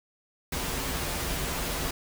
pink noise with comb filter, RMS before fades -31 dBFS, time 0.52-1.91 s, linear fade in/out 5 ms, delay 9.5 ms, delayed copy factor -0.55, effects none

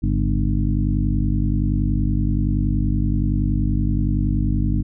harmonic tone with a mistuned harmonic, 50.6 Hz, G#1, 44 cents flat, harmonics 1 / 2 / 3 / 4 / 5 / 6, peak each -20 / -23 / -25 / -26 / -27 / -28 dBFS, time 0.02-4.83 s, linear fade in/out 20 ms, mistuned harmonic 3, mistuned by -110 cents, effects none

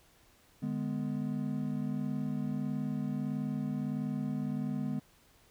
triangle chord, G# diminished, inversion second, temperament just, 149.51 / 207.7 / 249.2 Hz, D3 / G#3 / B3, +31 / 0 / +16 cents, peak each -35 / -34 / -34 dBFS, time 0.62-5 s, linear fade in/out 10 ms, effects pink hiss -64 dBFS RMS until 5.5 s

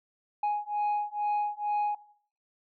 sine beating tone pair, 830.6 / 832.8 Hz, G#5 / G#5, 0 / +5 cents, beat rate 2.2 Hz, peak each -28 dBFS, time 0.43-1.95 s, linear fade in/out 5 ms, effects noise-tail reverb RT60 0.5 s tail -17 dB re dry + tanh soft clip ceiling -24 dBFS

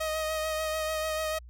sawtooth tone with vibrato, 627 Hz, D#5, 13 cents sharp, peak -25 dBFS, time 0-1.39 s, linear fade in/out 10 ms, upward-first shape sine, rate 6.8 Hz, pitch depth 20 cents each way, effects added 60 Hz sine -45 dBFS peak until 1.49 s

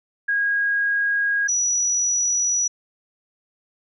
sine tone pair in turn, 1639 / 5871 Hz, G#6 / F#8, -23 / -14 cents, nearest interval octave + minor seventh, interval 2209 cents, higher second, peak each -18 dBFS, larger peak neither, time 0.28-1.48 / 1.48-2.68 s, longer neither, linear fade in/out 10 ms, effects none

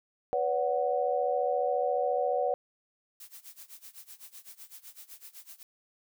sine chord, B suspended second, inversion none, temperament equal with one note detuned, 493.9 / 568.3 / 740 Hz, B4 / C#5 / F#5, 0 / +43 / 0 cents, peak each -30 dBFS, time 0.33-2.54 s, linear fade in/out 0 ms
blue noise with tremolo, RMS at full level -46 dBFS, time 3.2-5.63 s, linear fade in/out 2 ms, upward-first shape sine, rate 7.9 Hz, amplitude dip 90%
effects none

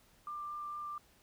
sine tone with vibrato, 1188 Hz, D6, 20 cents sharp, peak -39 dBFS, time 0.27-0.98 s, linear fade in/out 2 ms, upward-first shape sine, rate 4.4 Hz, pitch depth 8 cents each way, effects pink hiss -66 dBFS RMS until 1.22 s

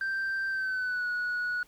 sine tone with pitch glide, 1568 to 1463 Hz, G6 to F#6, 0 to -20 cents, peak -26 dBFS, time 0.01-1.63 s, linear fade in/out 2 ms, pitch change -120 cents, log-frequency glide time 0.49-1.07 s, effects tanh soft clip ceiling -27 dBFS + pink hiss -61 dBFS RMS until 1.67 s

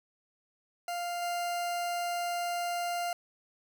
40% pulse tone with level steps, 698.5 Hz, F5, in tune, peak -32 / -30 dBFS, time 0.88-3.13 s, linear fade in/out 2 ms, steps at 1.22 s, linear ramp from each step 2 ms, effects none

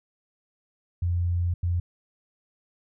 sine tone bursts at uneven times, 87.31 Hz, F2, in tune, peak -22 dBFS, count 2, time 1.02-1.54 / 1.63-1.8 s, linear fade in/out 5 ms, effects none

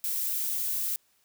violet noise, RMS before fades -30 dBFS, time 0.04-0.96 s, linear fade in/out 0 ms, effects white hiss -68 dBFS RMS until 1.24 s

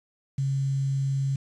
sine tone with quantisation, 136.3 Hz, C#3, 29 cents flat, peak -23 dBFS, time 0.38-1.36 s, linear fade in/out 5 ms, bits 8, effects resampled to 22050 Hz

